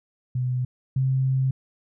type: tone pair in turn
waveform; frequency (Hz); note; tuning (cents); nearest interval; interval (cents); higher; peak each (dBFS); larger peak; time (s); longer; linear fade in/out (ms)
sine; 126.1 / 132.08; B2 / C3; +36 / +17; minor second; 81; second; -22 / -19; second; 0.35-0.65 / 0.96-1.51; second; 5
effects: none